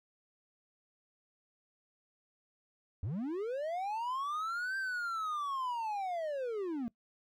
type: linear two-way sweep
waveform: triangle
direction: up then down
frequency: 79.1 to 1582 to 221.6 Hz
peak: -32 dBFS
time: 3.03-6.88 s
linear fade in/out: 0 ms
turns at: 4.77 s
effects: noise-tail reverb RT60 0.1 s tail -22 dB re dry